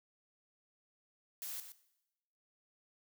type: noise with echo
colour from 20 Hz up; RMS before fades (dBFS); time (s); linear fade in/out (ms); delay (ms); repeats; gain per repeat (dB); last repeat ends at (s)
blue; -43; 1.42-1.6; 0; 120; 1; -9; 1.72
effects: noise-tail reverb RT60 0.9 s tail -17 dB re dry